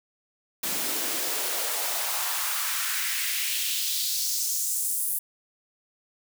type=noise with high-pass filter sweep; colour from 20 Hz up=white; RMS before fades=-28 dBFS; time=0.63-5.19 s; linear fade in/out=5 ms; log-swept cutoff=210 to 11000 Hz; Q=1.9; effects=none